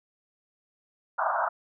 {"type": "band-pass noise", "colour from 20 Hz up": "pink", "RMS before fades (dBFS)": -27, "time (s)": [1.18, 1.49], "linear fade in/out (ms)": 10, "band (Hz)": [620, 1500], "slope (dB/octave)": 96, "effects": []}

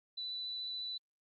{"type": "tone with vibrato", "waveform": "sine", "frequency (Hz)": 3979, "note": "B7", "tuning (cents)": 12, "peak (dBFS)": -38, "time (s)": [0.17, 0.98], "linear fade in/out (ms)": 10, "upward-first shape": "square", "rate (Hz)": 14, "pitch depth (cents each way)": 9, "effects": ["Opus 48 kbps"]}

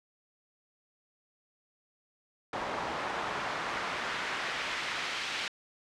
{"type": "noise with band-pass filter sweep", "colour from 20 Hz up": "pink", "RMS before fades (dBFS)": -35, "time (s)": [2.53, 5.48], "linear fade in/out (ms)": 2, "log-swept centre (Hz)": [830, 2700], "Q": 1, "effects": ["low-pass 7000 Hz 12 dB/octave"]}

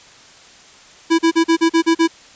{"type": "tone bursts", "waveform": "square", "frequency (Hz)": 329.6, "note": "E4", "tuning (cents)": 0, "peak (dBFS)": -11, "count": 8, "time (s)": [1.1, 2.077], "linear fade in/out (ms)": 20, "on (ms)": 88, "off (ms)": 39, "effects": ["white hiss -44 dBFS RMS until 2.35 s", "resampled to 16000 Hz"]}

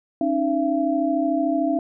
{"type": "tone cluster", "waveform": "sine", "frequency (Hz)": [274.9, 308.3, 676], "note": ["C#4", "D#4", "E5"], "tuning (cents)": [-14, -16, 43], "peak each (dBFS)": -23, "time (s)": [0.21, 1.79], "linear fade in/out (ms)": 2, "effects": []}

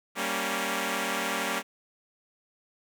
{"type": "chord", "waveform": "5% pulse", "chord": "G diminished", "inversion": "none", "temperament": "equal with one note detuned", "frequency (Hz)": [195.09, 233.1, 277.2], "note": ["G3", "Bb3", "Db4"], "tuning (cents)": [-8, 0, 0], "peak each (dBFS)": -21, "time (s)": [0.15, 1.63], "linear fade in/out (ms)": 50, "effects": []}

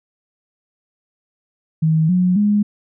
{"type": "tone with pitch steps", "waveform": "sine", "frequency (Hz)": [158.8, 181.36, 207.1], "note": ["D#3", "F#3", "G#3"], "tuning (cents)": [36, -34, -5], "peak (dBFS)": -12, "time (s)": [1.82, 2.63], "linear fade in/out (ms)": 10, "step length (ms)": 270, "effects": []}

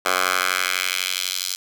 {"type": "tone with high-pass filter sweep", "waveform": "10% pulse", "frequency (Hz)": 92.1, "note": "F#2", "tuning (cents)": -7, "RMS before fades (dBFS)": -23, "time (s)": [0.05, 1.56], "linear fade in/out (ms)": 10, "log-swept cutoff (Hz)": [910, 4700], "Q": 1.4, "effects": ["7-bit"]}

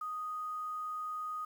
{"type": "tone with quantisation", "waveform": "sine", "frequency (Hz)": 1244.5, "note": "D#6", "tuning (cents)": 0, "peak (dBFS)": -36, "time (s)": [0.01, 1.45], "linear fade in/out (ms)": 5, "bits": 10, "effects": []}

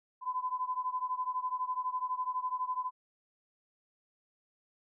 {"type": "beating tone pair", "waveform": "sine", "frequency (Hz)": [1008, 1020], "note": ["B5", "C6"], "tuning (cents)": [35, -44], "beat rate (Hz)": 12, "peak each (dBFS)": [-34, -36], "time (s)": [0.21, 2.91], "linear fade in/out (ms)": 50, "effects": []}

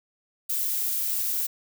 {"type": "noise", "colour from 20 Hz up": "violet", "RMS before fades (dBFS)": -27, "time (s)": [0.49, 1.47], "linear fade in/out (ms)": 10, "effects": []}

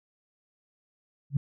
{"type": "tone with exponential growth", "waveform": "sine", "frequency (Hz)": 140.3, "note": "C#3", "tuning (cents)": 21, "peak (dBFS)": -18, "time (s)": [1.3, 1.37], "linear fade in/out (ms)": 5, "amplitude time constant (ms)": 15, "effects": []}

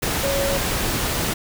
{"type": "tone in noise", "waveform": "sine", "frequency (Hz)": 554.4, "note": "C#5", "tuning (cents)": 0, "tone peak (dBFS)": -22, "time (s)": [0.23, 0.58], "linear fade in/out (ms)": 10, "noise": "pink", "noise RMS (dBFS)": -23, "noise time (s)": [0.02, 1.34], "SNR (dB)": -2, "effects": []}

